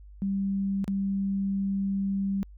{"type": "tone with dropouts", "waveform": "sine", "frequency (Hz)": 196, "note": "G3", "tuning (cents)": 0, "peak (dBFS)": -25, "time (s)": [0.22, 2.43], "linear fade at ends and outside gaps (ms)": 0, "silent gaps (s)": [0.843, 0.879], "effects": ["added 50 Hz sine -45 dBFS peak until 2.57 s"]}